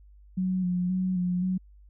sine tone with vibrato, 182.3 Hz, F#3, 25 cents flat, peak -24 dBFS, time 0.37-1.58 s, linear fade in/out 10 ms, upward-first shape square, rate 1.9 Hz, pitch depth 30 cents each way, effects added 50 Hz sine -50 dBFS peak until 1.89 s

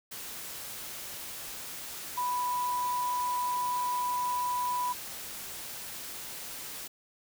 sine tone in noise, 987.8 Hz, B5, in tune, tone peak -28 dBFS, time 2.17-4.93 s, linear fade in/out 10 ms, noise white, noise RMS -41 dBFS, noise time 0.11-6.88 s, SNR +10 dB, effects none

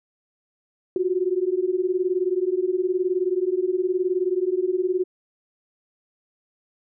sine beating tone pair, 357.4 / 376.4 Hz, F4 / F#4, +40 / +30 cents, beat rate 19 Hz, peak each -23 dBFS, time 0.96-5.04 s, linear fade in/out 2 ms, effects none

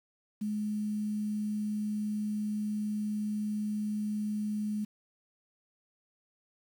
sine tone with quantisation, 210.7 Hz, G#3, 25 cents sharp, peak -30 dBFS, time 0.41-4.85 s, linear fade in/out 10 ms, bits 9, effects none

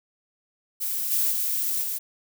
violet noise with level steps, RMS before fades -28 / -23 / -26 / -29 dBFS, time 0.8-1.99 s, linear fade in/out 20 ms, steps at 1.1 / 1.3 / 1.82 s, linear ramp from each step 20 ms, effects none

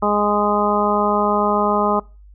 harmonic tone, 207.1 Hz, G#3, 5 cents flat, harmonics 1 / 2 / 3 / 4 / 5 / 6, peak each -22 / -22 / -22 / -22 / -22 / -22 dBFS, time 0.02-2 s, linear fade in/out 10 ms, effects noise-tail reverb RT60 0.3 s tail -23 dB re dry + added 50 Hz sine -41 dBFS peak until 2.34 s

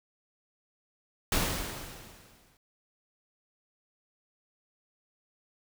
pink noise with exponential decay, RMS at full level -26 dBFS, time 1.32-2.57 s, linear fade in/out 2 ms, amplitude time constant 270 ms, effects none

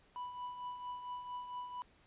triangle tone with tremolo, 987.8 Hz, B5, in tune, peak -37 dBFS, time 0.16-1.82 s, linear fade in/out 0 ms, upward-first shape triangle, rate 4.4 Hz, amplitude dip 60%, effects pink hiss -67 dBFS RMS until 2.06 s + resampled to 8000 Hz

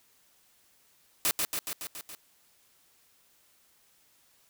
white noise with echo, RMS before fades -26 dBFS, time 1.25-1.31 s, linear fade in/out 0 ms, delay 140 ms, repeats 6, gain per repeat -3 dB, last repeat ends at 2.15 s, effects white hiss -65 dBFS RMS until 4.49 s

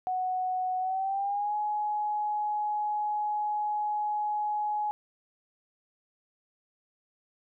sine tone with pitch glide, 740 to 840.3 Hz, F#5 to G#5, 0 to +20 cents, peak -27 dBFS, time 0.07-4.91 s, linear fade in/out 0 ms, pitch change +220 cents, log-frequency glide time 0.79-1.55 s, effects none

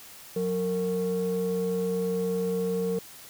sine tone pair together, 182.07 / 458.8 Hz, F#3 / A#4, -28 / -28 cents, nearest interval octave + major third, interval 1600 cents, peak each -28 / -25 dBFS, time 0.36-2.99 s, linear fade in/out 5 ms, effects tanh soft clip ceiling -21 dBFS + white hiss -47 dBFS RMS until 3.29 s

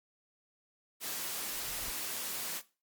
white high-pass noise, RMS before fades -38 dBFS, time 1-2.62 s, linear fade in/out 50 ms, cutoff 160 Hz, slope 12 dB/octave
brown noise with exponential growth, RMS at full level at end -44 dBFS, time 1.21-1.9 s, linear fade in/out 5 ms, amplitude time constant 150 ms
effects noise-tail reverb RT60 0.3 s tail -17 dB re dry + Opus 48 kbps

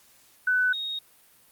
sine tone pair in turn, 1500 / 3744 Hz, F#6 / A#7, +23 / +7 cents, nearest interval octave + major third, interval 1584 cents, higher second, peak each -20 / -29 dBFS, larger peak first, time 0.47-0.73 / 0.73-0.99 s, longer neither, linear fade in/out 5 ms, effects white hiss -58 dBFS RMS until 1.51 s + Opus 48 kbps

